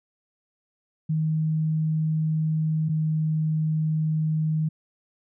sine tone pair in turn, 157.1 / 156.42 Hz, D#3 / D#3, +17 / +10 cents, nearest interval unison, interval 7 cents, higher first, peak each -21 dBFS, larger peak neither, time 1.09-2.89 / 2.89-4.69 s, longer neither, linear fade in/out 10 ms, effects none

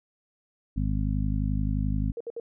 harmonic tone, 51.5 Hz, G#1, 14 cents flat, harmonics 1 / 2 / 3 / 4 / 5, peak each -27 / -30 / -32 / -33 / -34 dBFS, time 0.76-2.12 s, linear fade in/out 10 ms
sine tone bursts, 466.2 Hz, A#4, in tune, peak -31 dBFS, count 3, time 2.17-2.399 s, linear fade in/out 2 ms, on 35 ms, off 62 ms
effects none

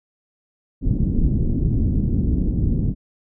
pink low-pass noise, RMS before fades -19 dBFS, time 0.81-2.95 s, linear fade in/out 50 ms, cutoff 280 Hz, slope 24 dB/octave, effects none

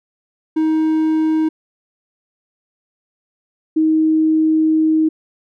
triangle / sine tone pair in turn, 315.2 / 315.2 Hz, D#4 / D#4, +23 / +23 cents, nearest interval unison, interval 0 cents, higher neither, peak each -11 dBFS, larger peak neither, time 0.56-1.49 / 3.76-5.09 s, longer second, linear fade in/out 10 ms, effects none

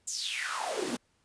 pink noise with high-pass filter sweep, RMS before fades -34 dBFS, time 0.07-0.97 s, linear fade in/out 10 ms, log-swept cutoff 7500 to 210 Hz, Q 6.1, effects pink hiss -71 dBFS RMS until 1.24 s + resampled to 22050 Hz

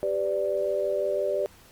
sine chord, G major, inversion none, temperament equal with one note detuned, 392 / 501.4 / 587.3 Hz, G4 / B4 / D5, 0 / +26 / 0 cents, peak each -29 / -31 / -26 dBFS, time 0.03-1.46 s, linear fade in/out 0 ms, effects pink hiss -54 dBFS RMS until 1.71 s + Opus 32 kbps

